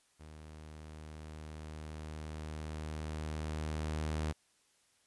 sawtooth tone with level ramp, 77.3 Hz, D#2, 11 cents flat, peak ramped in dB -46 to -29 dBFS, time 0.19-4.33 s, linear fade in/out 20 ms, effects white hiss -71 dBFS RMS until 5.06 s + resampled to 24000 Hz

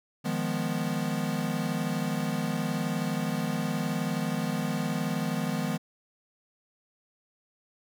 square chord, F half-diminished seventh, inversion third, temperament equal, 155.56 / 174.61 / 207.7 / 246.9 Hz, Eb3 / F3 / Ab3 / Cb4, 0 / 0 / 0 / 0 cents, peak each -34 dBFS, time 0.24-5.78 s, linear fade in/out 20 ms, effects none

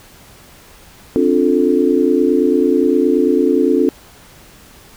sine chord, D minor seventh, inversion third, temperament just, 264.3 / 293.7 / 352.4 / 440.5 Hz, C4 / D4 / F4 / A4, +18 / 0 / +16 / +2 cents, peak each -16 dBFS, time 1.16-3.89 s, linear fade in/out 0 ms, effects pink hiss -43 dBFS RMS until 4.96 s

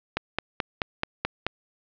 click train, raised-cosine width 0.3 ms, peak -8 dBFS, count 7, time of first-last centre 0.17-1.466 s, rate 4.63 Hz, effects low-pass 4000 Hz 12 dB/octave

